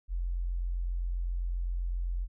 sine tone, 43.82 Hz, F1, 7 cents sharp, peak -29 dBFS, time 0.08-2.28 s, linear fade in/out 50 ms, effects none

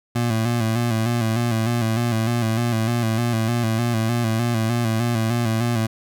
25% pulse tone with vibrato, 115.4 Hz, A#2, 17 cents flat, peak -15 dBFS, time 0.15-5.87 s, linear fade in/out 10 ms, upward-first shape square, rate 3.3 Hz, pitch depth 56 cents each way, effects none

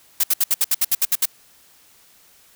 blue noise bursts, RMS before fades -17 dBFS, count 11, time 0.2-1.256 s, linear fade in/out 5 ms, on 36 ms, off 66 ms, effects white hiss -53 dBFS RMS until 2.55 s

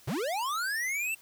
square linear sweep, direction up, 92.5 to 2727 Hz, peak -30 dBFS, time 0.07-1.15 s, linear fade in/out 10 ms, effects white hiss -57 dBFS RMS until 1.21 s

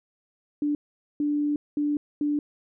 sine tone bursts at uneven times, 293.7 Hz, D4, in tune, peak -22 dBFS, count 4, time 0.62-0.75 / 1.2-1.56 / 1.77-1.97 / 2.21-2.39 s, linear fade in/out 2 ms, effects none

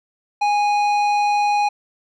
sine tone with tanh clipping, 826 Hz, G#5, 10 cents flat, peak -17 dBFS, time 0.41-1.69 s, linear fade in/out 10 ms, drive 12 dB, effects none

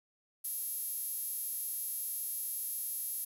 5% pulse tone with high-pass filter, 462.7 Hz, A#4, 13 cents flat, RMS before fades -38 dBFS, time 0.44-3.25 s, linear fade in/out 10 ms, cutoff 11000 Hz, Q 6.7, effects none

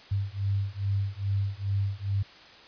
sine beating tone pair, 98 / 100.4 Hz, G2 / G2, 0 / +42 cents, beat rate 2.4 Hz, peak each -29 dBFS, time 0.11-2.23 s, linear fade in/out 10 ms, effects white hiss -50 dBFS RMS until 2.67 s + resampled to 11025 Hz

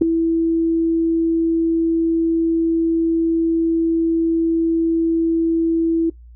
sine tone with ADSR envelope, 329.6 Hz, E4, in tune, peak -5 dBFS, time 0.01-6.1 s, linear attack 10 ms, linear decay 3 ms, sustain -9 dB, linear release 8 ms, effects noise-tail reverb RT60 0.1 s tail -18 dB re dry + added 59 Hz sine -39 dBFS peak until 6.35 s

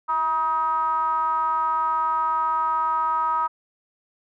triangle ring-modulated tone, 152.7 Hz, D#3, 32 cents flat, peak -15 dBFS, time 0.08-3.48 s, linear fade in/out 20 ms, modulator 1110 Hz, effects none

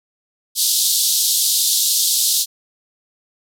pink band-pass noise, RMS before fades -17 dBFS, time 0.55-2.46 s, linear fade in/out 50 ms, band 3600 to 15000 Hz, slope 48 dB/octave, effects none

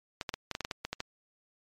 clicks, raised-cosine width 0.2 ms, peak -16 dBFS, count 11, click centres 0.212 / 0.292 / 0.34 / 0.513 / 0.551 / 0.607 / 0.649 / 0.712 / 0.85 / 0.93 / 1.004 s, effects MP3 64 kbps

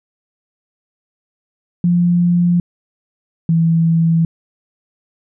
sine tone pair in turn, 174.61 / 164.81 Hz, F3 / E3, 0 / 0 cents, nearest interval minor second, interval 100 cents, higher first, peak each -10 dBFS, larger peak neither, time 1.84-2.6 / 3.49-4.25 s, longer neither, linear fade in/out 2 ms, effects none

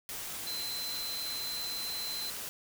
sine tone in noise, 4070 Hz, C8, 49 cents flat, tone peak -36 dBFS, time 0.47-2.3 s, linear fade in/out 0 ms, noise white, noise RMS -40 dBFS, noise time 0.09-2.49 s, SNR +1 dB, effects none

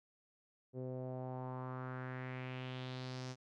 sawtooth tone with low-pass filter sweep, 128.2 Hz, C3, 35 cents flat, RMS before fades -44 dBFS, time 0.73-3.36 s, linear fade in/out 50 ms, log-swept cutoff 440 to 6000 Hz, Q 2.9, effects none

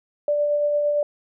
sine tone with tremolo, 587.3 Hz, D5, in tune, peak -17 dBFS, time 0.28-1.03 s, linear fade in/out 2 ms, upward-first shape sine, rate 8.8 Hz, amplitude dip 25%, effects none

